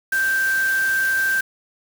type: tone in noise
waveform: sine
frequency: 1568 Hz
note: G6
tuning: in tune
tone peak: -17 dBFS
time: 0.12-1.41 s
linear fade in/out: 5 ms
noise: white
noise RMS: -32 dBFS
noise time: 0.12-1.41 s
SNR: +12 dB
effects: none